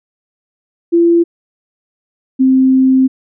sine tone pair in turn, 339.9 / 261.9 Hz, F4 / C4, -47 / +2 cents, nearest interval perfect fourth, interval 451 cents, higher first, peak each -6 dBFS, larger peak neither, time 0.92-1.24 / 2.39-3.08 s, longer second, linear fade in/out 20 ms, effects none

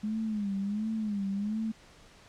sine tone with vibrato, 208.3 Hz, G#3, 5 cents sharp, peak -29 dBFS, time 0.03-1.72 s, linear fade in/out 10 ms, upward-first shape sine, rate 1.4 Hz, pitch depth 110 cents each way, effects pink hiss -56 dBFS RMS until 2.28 s + low-pass 7000 Hz 12 dB/octave

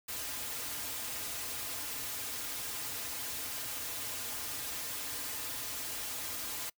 white noise with comb filter, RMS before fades -39 dBFS, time 0.08-6.7 s, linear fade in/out 10 ms, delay 5.3 ms, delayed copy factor -0.9, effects noise-tail reverb RT60 0.1 s tail -25 dB re dry

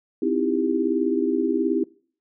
sine tone cluster, 258.9 / 315.6 / 334.3 / 397.1 Hz, C4 / D#4 / E4 / G4, -18 / +25 / +24 / +22 cents, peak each -25 dBFS, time 0.22-1.84 s, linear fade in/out 5 ms, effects noise-tail reverb RT60 0.5 s tail -24 dB re dry

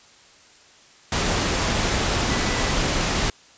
sine tone in noise, 1975.5 Hz, B6, in tune, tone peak -33 dBFS, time 2.3-2.72 s, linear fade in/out 2 ms, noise pink, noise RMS -22 dBFS, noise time 1.12-3.3 s, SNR -14 dB, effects white hiss -51 dBFS RMS until 3.57 s + resampled to 16000 Hz

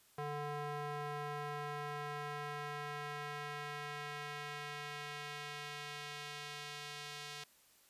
square tone with band-pass filter sweep, 146.83 Hz, D3, in tune, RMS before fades -44 dBFS, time 0.18-7.44 s, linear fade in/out 5 ms, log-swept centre 840 to 3900 Hz, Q 0.88, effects white hiss -67 dBFS RMS until 7.89 s + resampled to 32000 Hz

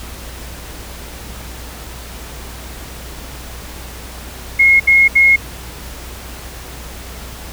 sine tone bursts, 2159 Hz, C#7, 46 cents flat, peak -6 dBFS, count 3, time 4.59-5.362 s, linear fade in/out 10 ms, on 210 ms, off 71 ms, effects added 60 Hz sine -32 dBFS peak until 7.52 s + pink hiss -33 dBFS RMS until 7.52 s

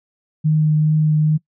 sine tone with vibrato, 154 Hz, D#3, 17 cents flat, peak -12 dBFS, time 0.44-1.38 s, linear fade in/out 20 ms, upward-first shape triangle, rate 2.4 Hz, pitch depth 13 cents each way, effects noise-tail reverb RT60 0.1 s tail -23 dB re dry

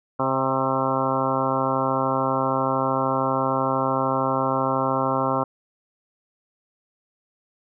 harmonic tone with a mistuned harmonic, 133 Hz, C3, 29 cents sharp, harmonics 1 / 2 / 3 / 4 / 5 / 6 / 7 / 8 / 9 / 10, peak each -31 / -28 / -32 / -27 / -30 / -29 / -29 / -27 / -32 / -30 dBFS, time 0.19-5.44 s, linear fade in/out 10 ms, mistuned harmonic 5, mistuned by -20 cents, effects none

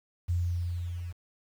sine tone with level ramp, 87.31 Hz, F2, in tune, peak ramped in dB -24 to -35 dBFS, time 0.28-1.13 s, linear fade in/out 20 ms, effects 9-bit

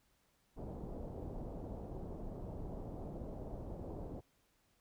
pink low-pass noise, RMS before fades -45 dBFS, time 0.56-4.21 s, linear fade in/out 20 ms, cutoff 710 Hz, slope 24 dB/octave, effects pink hiss -75 dBFS RMS until 4.8 s

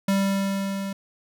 square tone with level ramp, 196 Hz, G3, in tune, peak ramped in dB -19 to -29 dBFS, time 0.08-0.93 s, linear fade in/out 5 ms, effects none

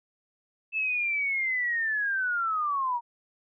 sine linear sweep, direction down, 2637 to 930 Hz, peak -25 dBFS, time 0.72-3.01 s, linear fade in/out 50 ms, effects none

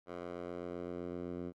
10% pulse tone with band-pass filter sweep, 87.8 Hz, F2, 10 cents sharp, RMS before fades -42 dBFS, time 0.06-1.53 s, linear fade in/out 50 ms, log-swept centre 750 to 270 Hz, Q 0.95, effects MP3 96 kbps

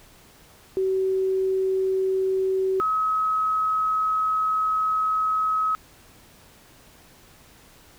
sine tone pair in turn, 380 / 1278.2 Hz, F#4 / D#6, +46 / +46 cents, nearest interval octave + major sixth, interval 2100 cents, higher second, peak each -20 dBFS, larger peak neither, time 0.77-2.8 / 2.8-5.75 s, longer second, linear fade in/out 0 ms, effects pink hiss -52 dBFS RMS until 7.98 s

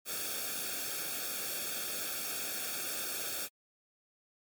white noise with comb filter, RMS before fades -37 dBFS, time 0.05-3.49 s, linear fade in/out 50 ms, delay 1 ms, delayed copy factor -0.8, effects MP3 96 kbps

